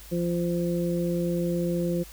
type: harmonic tone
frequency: 173 Hz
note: F3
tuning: 16 cents flat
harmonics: 1 / 2 / 3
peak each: -26 / -29 / -31 dBFS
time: 0.11-2.04 s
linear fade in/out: 20 ms
effects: added 51 Hz sine -46 dBFS peak until 2.12 s + white hiss -48 dBFS RMS until 2.12 s